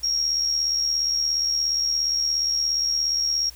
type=tone with amplitude modulation; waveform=sine; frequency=5588 Hz; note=F8; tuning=in tune; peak=-18 dBFS; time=0.03-3.5 s; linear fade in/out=10 ms; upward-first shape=sine; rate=77.1 Hz; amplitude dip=50%; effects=added 60 Hz sine -46 dBFS peak until 3.55 s + white hiss -49 dBFS RMS until 3.55 s